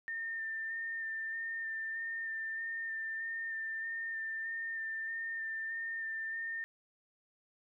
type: tone with vibrato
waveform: sine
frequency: 1805 Hz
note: A6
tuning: 44 cents sharp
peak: -36 dBFS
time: 0.08-6.64 s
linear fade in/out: 0 ms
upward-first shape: square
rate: 1.6 Hz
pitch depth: 13 cents each way
effects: none